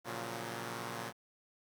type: chord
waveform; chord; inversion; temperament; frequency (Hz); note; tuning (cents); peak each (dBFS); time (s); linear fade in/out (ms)
5% pulse; Gb major seventh; first; equal; 116.54 / 138.59 / 174.61 / 185; Bb2 / Db3 / F3 / Gb3; 0 / 0 / 0 / 0; -31 / -35 / -36 / -35; 0.04-1.13; 50
effects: 11-bit